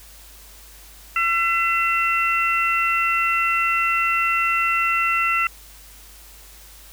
harmonic tone, 675 Hz, E5, 41 cents sharp, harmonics 2 / 3 / 4, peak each -21 / -24 / -21 dBFS, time 1.16-5.47 s, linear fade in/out 2 ms, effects added 50 Hz sine -46 dBFS peak until 6.92 s + white hiss -46 dBFS RMS until 6.92 s

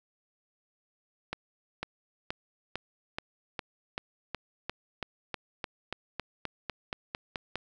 accelerating click train, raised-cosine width 0.3 ms, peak -17 dBFS, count 20, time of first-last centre 1.33-7.556 s, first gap 500 ms, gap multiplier 0.95, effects none

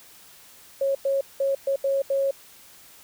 sine tone bursts at uneven times, 548 Hz, C#5, 20 cents flat, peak -20 dBFS, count 6, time 0.81-0.95 / 1.05-1.21 / 1.4-1.55 / 1.67-1.76 / 1.84-2.02 / 2.1-2.31 s, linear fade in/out 5 ms, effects white hiss -50 dBFS RMS until 3.03 s

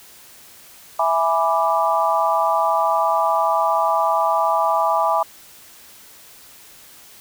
sine chord, E dominant seventh, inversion none, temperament equal, 659.3 / 830.6 / 987.8 / 1174.7 Hz, E5 / G#5 / B5 / D6, 0 / 0 / 0 / 0 cents, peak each -21 dBFS, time 0.99-5.23 s, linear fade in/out 5 ms, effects white hiss -45 dBFS RMS until 7.2 s

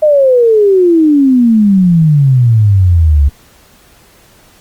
sine exponential sweep, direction down, 623 to 68.1 Hz, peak -4 dBFS, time 0.02-3.29 s, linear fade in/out 10 ms, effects pink hiss -44 dBFS RMS until 4.6 s + Opus 32 kbps

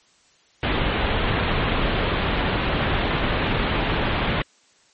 pink low-pass noise, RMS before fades -22 dBFS, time 0.63-4.42 s, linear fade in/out 2 ms, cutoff 3600 Hz, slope 48 dB/octave, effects white hiss -58 dBFS RMS until 4.93 s + MP3 32 kbps

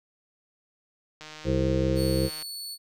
click train, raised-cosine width 0.2 ms, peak -25 dBFS, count 188, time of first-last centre 1.21-2.424 s, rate 154 Hz
harmonic tone, 65.4 Hz, C2, in tune, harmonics 1 / 2 / 3 / 5 / 6 / 7 / 8, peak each -29 / -28 / -31 / -28 / -36 / -32 / -29 dBFS, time 1.44-2.3 s, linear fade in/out 50 ms
sawtooth tone, 4435 Hz, C#8, in tune, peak -32 dBFS, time 1.95-2.78 s, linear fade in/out 50 ms
effects none

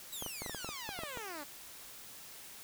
10% pulse exponential sweep, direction down, 3987 to 277.2 Hz, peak -34 dBFS, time 0.12-1.44 s, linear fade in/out 10 ms
clicks, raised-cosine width 1 ms, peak -27 dBFS, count 12, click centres 0.224 / 0.263 / 0.42 / 0.462 / 0.496 / 0.547 / 0.646 / 0.69 / 0.891 / 0.99 / 1.035 / 1.173 s
effects white hiss -51 dBFS RMS until 2.63 s

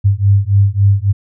sine beating tone pair, 98 / 101.6 Hz, G2 / G#2, 0 / -38 cents, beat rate 3.6 Hz, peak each -11 dBFS, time 0.04-1.13 s, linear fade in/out 20 ms, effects none

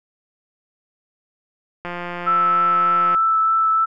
click train, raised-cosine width 0.5 ms, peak -14 dBFS, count 228, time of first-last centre 1.85-3.147 s, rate 175 Hz
sine tone with vibrato, 1318.5 Hz, E6, in tune, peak -14 dBFS, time 2.26-3.86 s, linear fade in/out 20 ms, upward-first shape triangle, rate 3.3 Hz, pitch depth 10 cents each way
effects none

